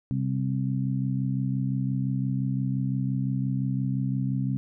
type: harmonic tone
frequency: 65.8 Hz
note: C2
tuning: 10 cents sharp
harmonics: 2 / 3 / 4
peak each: -26 / -30 / -32 dBFS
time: 0.11-4.57 s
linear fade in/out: 0 ms
effects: none